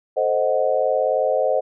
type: chord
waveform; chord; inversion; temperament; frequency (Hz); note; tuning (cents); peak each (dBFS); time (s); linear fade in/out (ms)
sine; A diminished seventh; none; equal; 440 / 523.3 / 622.3 / 740; A4 / C5 / Eb5 / Gb5; 0 / 0 / 0 / 0; -26 / -20 / -21 / -25; 0.16-1.61; 20
effects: none